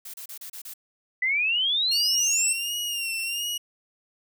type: noise bursts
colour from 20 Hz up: blue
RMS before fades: -39 dBFS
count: 6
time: 0.05-0.738 s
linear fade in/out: 5 ms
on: 88 ms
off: 32 ms
type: exponential sweep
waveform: sine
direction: up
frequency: 1975.5 to 8372 Hz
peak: -21 dBFS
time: 1.22-2.53 s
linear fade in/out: 5 ms
type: tone with vibrato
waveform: sawtooth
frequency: 2794 Hz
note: F7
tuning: in tune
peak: -24 dBFS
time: 1.91-3.58 s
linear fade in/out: 10 ms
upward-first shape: sine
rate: 1.4 Hz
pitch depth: 66 cents each way
effects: none

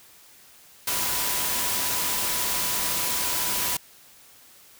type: tone in noise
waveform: sine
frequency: 987.8 Hz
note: B5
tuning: in tune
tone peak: -37 dBFS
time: 0.87-3.77 s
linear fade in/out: 5 ms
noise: white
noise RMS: -26 dBFS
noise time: 0.87-3.77 s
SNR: -14 dB
effects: white hiss -52 dBFS RMS until 4.79 s

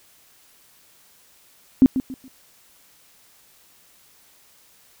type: tone with echo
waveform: sine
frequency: 261.6 Hz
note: C4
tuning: in tune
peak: -7 dBFS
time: 1.82-1.86 s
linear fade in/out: 0 ms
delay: 140 ms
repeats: 3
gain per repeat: -11 dB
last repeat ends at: 2.28 s
effects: white hiss -55 dBFS RMS until 5 s

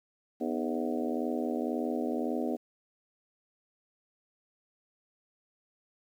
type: harmonic tone with a mistuned harmonic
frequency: 81.9 Hz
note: E2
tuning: 11 cents flat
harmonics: 3 / 4 / 5 / 6 / 7 / 8 / 9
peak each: -33 / -35 / -37 / -39 / -40 / -41 / -42 dBFS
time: 0.4-2.57 s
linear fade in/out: 20 ms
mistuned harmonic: 4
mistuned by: -94 cents
effects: 10-bit

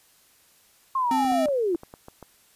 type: linear sweep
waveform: sine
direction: down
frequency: 1082 to 323.1 Hz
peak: -21 dBFS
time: 0.95-1.76 s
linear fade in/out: 5 ms
type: tone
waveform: square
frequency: 261.6 Hz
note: C4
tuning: in tune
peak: -25 dBFS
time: 1.11-1.46 s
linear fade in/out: 2 ms
type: clicks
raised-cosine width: 1 ms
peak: -27 dBFS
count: 8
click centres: 1.247 / 1.32 / 1.485 / 1.748 / 1.834 / 1.939 / 2.084 / 2.227 s
effects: white hiss -59 dBFS RMS until 2.55 s + resampled to 32000 Hz

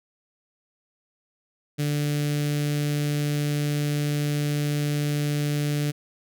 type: tone with notch filter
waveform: sawtooth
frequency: 146.83 Hz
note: D3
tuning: in tune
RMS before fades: -25 dBFS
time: 1.78-5.92 s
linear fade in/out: 20 ms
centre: 960 Hz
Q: 0.6
effects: none

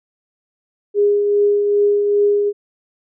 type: tone with tremolo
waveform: sine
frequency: 409.8 Hz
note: G#4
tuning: 23 cents flat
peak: -10 dBFS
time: 0.94-2.53 s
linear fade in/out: 50 ms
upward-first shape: triangle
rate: 2.5 Hz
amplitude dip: 40%
effects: none

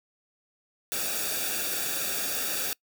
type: noise with comb filter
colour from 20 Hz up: white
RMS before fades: -30 dBFS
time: 0.92-2.73 s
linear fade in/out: 0 ms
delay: 0.97 ms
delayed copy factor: -0.75
effects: noise-tail reverb RT60 0.1 s tail -25 dB re dry

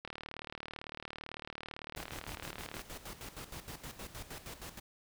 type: click train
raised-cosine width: 0.3 ms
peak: -26 dBFS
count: 105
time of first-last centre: 0.05-2.794 s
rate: 37.9 Hz
type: noise with tremolo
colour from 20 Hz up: pink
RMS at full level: -45 dBFS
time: 1.96-4.8 s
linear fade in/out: 10 ms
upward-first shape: square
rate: 6.4 Hz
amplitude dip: 70%
effects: none

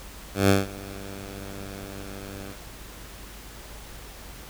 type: tone with ADSR envelope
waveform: 10% pulse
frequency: 98 Hz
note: G2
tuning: in tune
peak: -7 dBFS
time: 0.34-2.61 s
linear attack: 150 ms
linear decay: 170 ms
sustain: -22 dB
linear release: 130 ms
effects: added 50 Hz sine -44 dBFS peak until 4.49 s + pink hiss -44 dBFS RMS until 4.49 s

